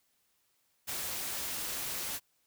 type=noise with ADSR envelope; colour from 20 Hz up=white; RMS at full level=-35 dBFS; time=0.87-2.2 s; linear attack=25 ms; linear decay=3 ms; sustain=-2 dB; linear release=44 ms; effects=white hiss -74 dBFS RMS until 2.46 s